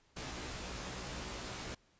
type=noise with comb filter; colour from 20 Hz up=pink; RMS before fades=-43 dBFS; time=0.16-1.75 s; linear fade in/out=10 ms; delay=16 ms; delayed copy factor=+0.75; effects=pink hiss -70 dBFS RMS until 1.99 s + resampled to 16000 Hz